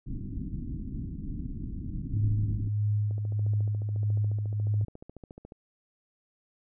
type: low-pass noise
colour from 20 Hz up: pink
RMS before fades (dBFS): -35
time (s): 0.06-2.69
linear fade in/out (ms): 10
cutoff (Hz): 300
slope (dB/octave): 48
type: tone with tremolo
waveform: sine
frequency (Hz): 104.6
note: G#2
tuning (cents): +13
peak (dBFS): -23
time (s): 2.13-4.85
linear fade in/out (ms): 10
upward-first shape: sine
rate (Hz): 1.6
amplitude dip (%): 45
type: click train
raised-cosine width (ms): 2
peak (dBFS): -31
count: 35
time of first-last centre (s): 3.11-5.521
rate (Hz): 14.1
effects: none